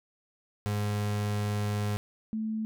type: tone pair in turn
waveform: 35% pulse / sine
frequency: 103.83 / 219 Hz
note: G#2 / A3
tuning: 0 / -8 cents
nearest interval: octave + minor second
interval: 1292 cents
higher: second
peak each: -26 / -29 dBFS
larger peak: first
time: 0.66-1.97 / 2.33-2.65 s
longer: first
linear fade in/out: 0 ms
effects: none